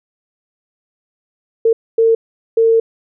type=tone bursts at uneven times; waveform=sine; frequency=453.4 Hz; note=A#4; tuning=48 cents flat; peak=-8 dBFS; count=3; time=1.65-1.73 / 1.98-2.15 / 2.57-2.8 s; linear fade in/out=5 ms; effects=none